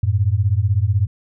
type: beating tone pair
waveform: sine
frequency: 92.5 / 108.5 Hz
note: F#2 / A2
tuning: 0 / -24 cents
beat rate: 16 Hz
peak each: -17 / -17 dBFS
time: 0.03-1.07 s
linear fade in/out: 5 ms
effects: none